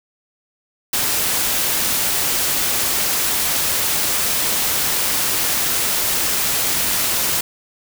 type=noise; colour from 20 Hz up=white; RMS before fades=-19 dBFS; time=0.93-7.41 s; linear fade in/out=5 ms; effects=none